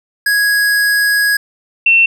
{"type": "tone pair in turn", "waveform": ["square", "sine"], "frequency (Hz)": [1661.2, 2700], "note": ["G#6", "E7"], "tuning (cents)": [0, 41], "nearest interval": "minor sixth", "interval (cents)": 841, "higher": "second", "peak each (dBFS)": [-11, -6], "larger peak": "second", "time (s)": [[0.26, 1.37], [1.86, 2.06]], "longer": "first", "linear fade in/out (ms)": 5, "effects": []}